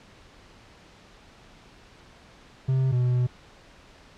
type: tone pair in turn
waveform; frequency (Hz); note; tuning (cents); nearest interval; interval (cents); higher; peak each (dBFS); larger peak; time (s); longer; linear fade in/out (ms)
triangle; 131.6 / 124.12; C3 / B2; +10 / +9; minor second; 101; first; -18; neither; 2.68-2.92 / 2.92-3.27; second; 10
effects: pink hiss -52 dBFS RMS until 4.17 s + low-pass 5000 Hz 12 dB/octave